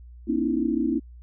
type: tone cluster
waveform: sine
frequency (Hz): 235.6 / 271.6 / 305.3 / 331.1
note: A#3 / C#4 / D#4 / E4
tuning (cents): +19 / -35 / -33 / +8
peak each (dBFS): -27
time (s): 0.27-1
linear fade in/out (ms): 20
effects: added 60 Hz sine -42 dBFS peak until 1.22 s